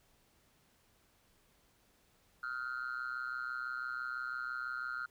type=tone with amplitude modulation; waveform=sine; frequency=1404 Hz; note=F6; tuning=9 cents sharp; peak=-31 dBFS; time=2.43-5.06 s; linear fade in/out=5 ms; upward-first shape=sine; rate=126 Hz; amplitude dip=100%; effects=tanh soft clip ceiling -32 dBFS + pink hiss -70 dBFS RMS until 5.1 s